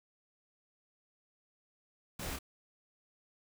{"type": "noise with echo", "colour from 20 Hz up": "pink", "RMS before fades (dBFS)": -41, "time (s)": [2.19, 2.36], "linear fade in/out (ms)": 5, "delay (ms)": 29, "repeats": 1, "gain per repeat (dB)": -3, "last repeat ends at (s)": 2.389, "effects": []}